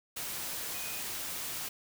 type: tone in noise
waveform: sine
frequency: 2489 Hz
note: D#7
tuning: in tune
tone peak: -45 dBFS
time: 0.74-1 s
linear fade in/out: 10 ms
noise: white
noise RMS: -38 dBFS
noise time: 0.16-1.69 s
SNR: -10 dB
effects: none